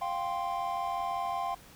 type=chord; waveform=triangle; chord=F suspended second; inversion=none; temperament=equal; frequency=698.5 / 784 / 1046.5 Hz; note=F5 / G5 / C6; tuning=0 / 0 / 0 cents; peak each=-33 dBFS; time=0.01-1.55 s; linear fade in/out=10 ms; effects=pink hiss -54 dBFS RMS until 1.75 s